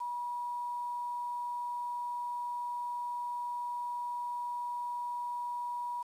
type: tone with quantisation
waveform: sine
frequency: 967 Hz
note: B5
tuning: 37 cents flat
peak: -34 dBFS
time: 0-6.03 s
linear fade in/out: 10 ms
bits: 9
effects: low-pass 10000 Hz 12 dB/octave